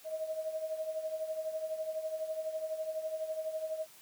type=tone with tremolo; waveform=sine; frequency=632 Hz; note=D#5; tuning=27 cents sharp; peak=-31 dBFS; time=0.04-3.87 s; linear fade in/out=50 ms; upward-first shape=triangle; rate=12 Hz; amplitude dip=75%; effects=white hiss -57 dBFS RMS until 4.01 s + high-pass 150 Hz 12 dB/octave